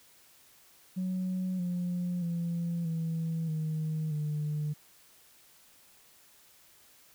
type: tone with pitch steps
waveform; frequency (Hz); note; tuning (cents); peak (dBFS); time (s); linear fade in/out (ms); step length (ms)
sine; 185 / 177.46 / 170.23 / 163.3 / 156.65 / 150.27; F#3 / F3 / F3 / E3 / D#3 / D3; 0 / +28 / -44 / -16 / +12 / +40; -28; 0.96-4.74; 20; 630
effects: tanh soft clip ceiling -27 dBFS + white hiss -60 dBFS RMS until 7.14 s